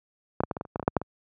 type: clicks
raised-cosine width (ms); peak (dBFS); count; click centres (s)
1; -10 / -10 / -14 / -19 / -18 / -29 / -15 / -17 / -20 / -6 / -7 / -20; 12; 0.405 / 0.436 / 0.512 / 0.568 / 0.611 / 0.652 / 0.759 / 0.797 / 0.828 / 0.879 / 0.967 / 1.016
effects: high-pass 80 Hz 12 dB/octave